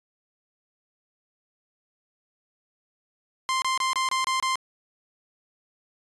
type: tone bursts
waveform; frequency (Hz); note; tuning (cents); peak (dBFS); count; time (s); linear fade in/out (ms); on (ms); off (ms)
sawtooth; 1046.5; C6; 0; -19; 7; 3.49-4.556; 0; 130; 26
effects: resampled to 22050 Hz